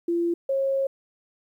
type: tone pair in turn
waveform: sine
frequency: 341.7 / 542.4 Hz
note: F4 / C#5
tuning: -38 / -38 cents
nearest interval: minor sixth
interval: 800 cents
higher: second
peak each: -21 dBFS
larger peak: neither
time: 0.08-0.34 / 0.49-0.87 s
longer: second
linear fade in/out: 5 ms
effects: 10-bit